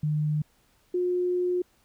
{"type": "tone pair in turn", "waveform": "sine", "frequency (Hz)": [151.3, 358.8], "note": ["D#3", "F4"], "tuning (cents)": [-48, 47], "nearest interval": "octave + minor third", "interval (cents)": 1495, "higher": "second", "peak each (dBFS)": -23, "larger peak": "neither", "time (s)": [[0.03, 0.42], [0.94, 1.62]], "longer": "second", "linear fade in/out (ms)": 5, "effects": ["pink hiss -65 dBFS RMS until 1.84 s"]}